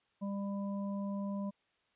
harmonic tone, 199.4 Hz, G3, 30 cents sharp, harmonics 1 / 3 / 5, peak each -35 / -45 / -49 dBFS, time 0.21-1.51 s, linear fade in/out 20 ms, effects white hiss -75 dBFS RMS until 1.95 s + resampled to 8000 Hz

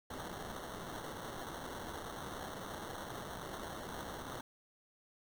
blue noise with sample-and-hold, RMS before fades -45 dBFS, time 0.1-4.41 s, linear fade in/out 5 ms, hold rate 2450 Hz, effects none

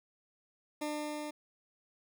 20% pulse tone with level ramp, 300 Hz, D4, 37 cents sharp, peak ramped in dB -29 to -34 dBFS, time 0.81-1.31 s, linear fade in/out 10 ms, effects none

